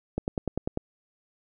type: click train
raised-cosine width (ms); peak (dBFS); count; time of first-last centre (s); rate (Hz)
2; -14; 7; 0.18-0.774; 10.1
effects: none

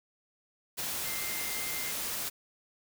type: tone in noise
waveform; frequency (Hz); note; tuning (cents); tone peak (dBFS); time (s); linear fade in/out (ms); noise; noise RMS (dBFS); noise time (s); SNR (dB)
sine; 2093; C7; 0; -41; 1.04-1.92; 20; white; -35; 0.77-2.3; -9
effects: none

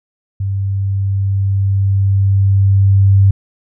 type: tone with level ramp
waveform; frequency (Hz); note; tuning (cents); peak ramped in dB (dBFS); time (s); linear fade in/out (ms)
sine; 98; G2; 0; -15 to -5; 0.4-3.31; 5
effects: none

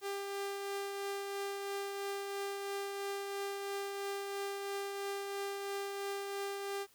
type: tone with tremolo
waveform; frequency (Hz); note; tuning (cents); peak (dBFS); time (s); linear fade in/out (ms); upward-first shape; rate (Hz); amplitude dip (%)
sawtooth; 397.9; G4; +26; -32; 0.01-6.87; 50; triangle; 3; 35
effects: white hiss -66 dBFS RMS until 6.94 s

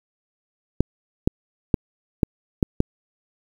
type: clicks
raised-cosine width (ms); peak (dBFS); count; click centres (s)
3; -3; 6; 0.806 / 1.275 / 1.742 / 2.232 / 2.628 / 2.804
effects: 7-bit

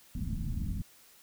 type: low-pass noise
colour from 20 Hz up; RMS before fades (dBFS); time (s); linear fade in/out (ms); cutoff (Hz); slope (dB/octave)
pink; -34; 0.15-0.82; 2; 250; 48
effects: white hiss -59 dBFS RMS until 1.22 s

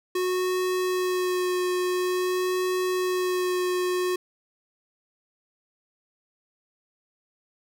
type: tone with vibrato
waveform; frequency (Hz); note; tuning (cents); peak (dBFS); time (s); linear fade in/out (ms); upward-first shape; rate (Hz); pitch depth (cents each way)
square; 365.2; F#4; -23; -24; 0.15-4.16; 5; sine; 0.48; 13
effects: none

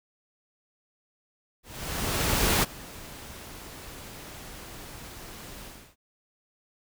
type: noise with ADSR envelope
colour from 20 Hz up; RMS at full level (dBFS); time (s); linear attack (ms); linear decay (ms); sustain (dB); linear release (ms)
pink; -22; 1.63-5.96; 1000; 21; -21; 310
effects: none

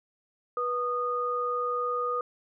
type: tone pair together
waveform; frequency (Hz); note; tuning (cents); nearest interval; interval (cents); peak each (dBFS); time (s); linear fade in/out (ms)
sine; 488.5 / 1231; B4 / D#6; -19 / -19; octave + major third; 1600; -31 / -28; 0.57-2.21; 2
effects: none

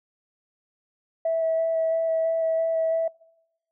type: tone with vibrato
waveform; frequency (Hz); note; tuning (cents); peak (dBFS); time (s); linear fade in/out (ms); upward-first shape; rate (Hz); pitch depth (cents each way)
sine; 652; E5; -19; -20; 1.25-3.08; 5; square; 3; 9
effects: noise-tail reverb RT60 0.9 s tail -24 dB re dry + tanh soft clip ceiling -16 dBFS

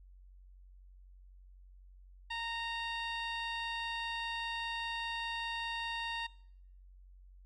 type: tone with low-pass filter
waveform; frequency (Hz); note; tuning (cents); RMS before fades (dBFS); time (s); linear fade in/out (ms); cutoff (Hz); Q
15% pulse; 925; A#5; -14; -39; 2.3-6.27; 10; 4100; 1.2
effects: noise-tail reverb RT60 0.7 s tail -23 dB re dry + added 46 Hz sine -54 dBFS peak until 7.45 s

